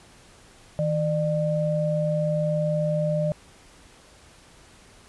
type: tone pair together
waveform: sine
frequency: 158.92 / 600 Hz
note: D#3 / D5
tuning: +37 / +37 cents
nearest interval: octave + major seventh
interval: 2300 cents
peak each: -24 / -24 dBFS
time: 0.79-3.32 s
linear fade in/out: 0 ms
effects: pink hiss -52 dBFS RMS until 5.08 s + resampled to 24000 Hz